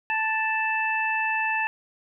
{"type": "harmonic tone", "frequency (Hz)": 880, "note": "A5", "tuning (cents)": 0, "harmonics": [1, 2, 3], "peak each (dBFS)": [-27, -27, -27], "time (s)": [0.1, 1.67], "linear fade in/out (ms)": 0, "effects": []}